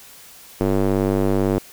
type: tone with band-pass filter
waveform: square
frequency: 49 Hz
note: G1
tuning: in tune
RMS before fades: -19 dBFS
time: 0.6-1.59 s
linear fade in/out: 10 ms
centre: 380 Hz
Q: 1.3
effects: white hiss -44 dBFS RMS until 1.72 s